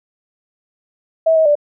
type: tone with pitch steps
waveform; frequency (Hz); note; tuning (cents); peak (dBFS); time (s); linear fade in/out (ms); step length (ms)
sine; 648 / 637 / 588; E5 / D#5 / D5; -30 / +41 / +2; -9; 1.26-1.554; 10; 98
effects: none